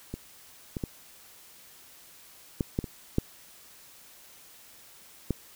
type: clicks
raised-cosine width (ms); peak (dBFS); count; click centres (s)
3; -21 / -19 / -17 / -13 / -13 / -22 / -10 / -13; 8; 0.14 / 0.768 / 0.838 / 2.608 / 2.789 / 2.842 / 3.184 / 5.307
effects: white hiss -53 dBFS RMS until 5.55 s